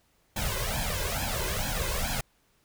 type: noise with flanger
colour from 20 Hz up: pink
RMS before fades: -30 dBFS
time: 0.36-2.21 s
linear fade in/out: 5 ms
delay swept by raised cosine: 1.2 to 1.99 ms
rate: 2.3 Hz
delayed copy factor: +1
effects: pink hiss -68 dBFS RMS until 2.64 s